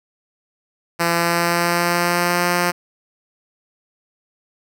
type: tone with pitch glide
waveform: 5% pulse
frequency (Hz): 169.9 to 175.99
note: F3 to F3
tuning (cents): -47 to +14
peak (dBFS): -5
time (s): 0.99-2.72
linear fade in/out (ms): 20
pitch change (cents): +61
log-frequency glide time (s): 1.13-2.47
effects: none